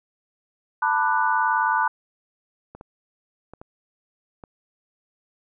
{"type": "chord", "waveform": "sine", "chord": "B minor seventh", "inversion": "third", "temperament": "just", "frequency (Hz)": [889, 987.8, 1185.3, 1481.6], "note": ["A5", "B5", "D6", "F#6"], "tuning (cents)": [18, 0, 16, 2], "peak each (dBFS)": [-23, -23, -27, -24], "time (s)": [0.82, 1.88], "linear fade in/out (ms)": 5}
{"type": "clicks", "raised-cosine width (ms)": 1, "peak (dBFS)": -26, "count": 5, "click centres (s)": [2.75, 2.811, 3.536, 3.615, 4.438]}
{"effects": []}